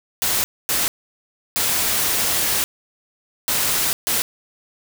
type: noise bursts at uneven times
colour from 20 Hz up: white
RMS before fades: -20 dBFS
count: 5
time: 0.22-0.44 / 0.69-0.88 / 1.56-2.64 / 3.48-3.93 / 4.07-4.22 s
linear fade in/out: 0 ms
effects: none

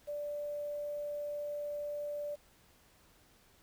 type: tone with quantisation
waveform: sine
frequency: 586 Hz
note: D5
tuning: 4 cents flat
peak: -36 dBFS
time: 0.07-2.36 s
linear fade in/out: 20 ms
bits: 10
effects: pink hiss -65 dBFS RMS until 3.62 s

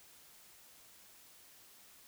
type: silence
effects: white hiss -60 dBFS RMS until 2.07 s

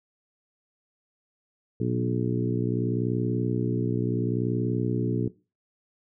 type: harmonic tone with a mistuned harmonic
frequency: 60.7 Hz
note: B1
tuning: 29 cents flat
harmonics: 2 / 3 / 4 / 5 / 6 / 7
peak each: -28 / -30 / -31 / -32 / -33 / -33 dBFS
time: 1.8-5.28 s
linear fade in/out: 5 ms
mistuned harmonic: 2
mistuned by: -33 cents
effects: noise-tail reverb RT60 0.3 s tail -19 dB re dry

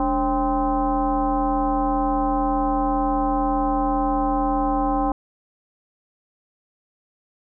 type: tone with frequency modulation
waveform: sine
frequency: 539 Hz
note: C#5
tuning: 49 cents flat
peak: -18 dBFS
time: 0-5.12 s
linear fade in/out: 2 ms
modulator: 249 Hz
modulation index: 1.9
effects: none

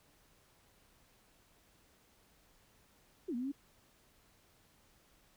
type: exponential two-way sweep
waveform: sine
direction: down then up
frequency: 408.4 to 231.4 to 289.5 Hz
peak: -35 dBFS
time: 3.28-3.52 s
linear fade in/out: 10 ms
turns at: 3.35 s
effects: pink hiss -68 dBFS RMS until 5.36 s

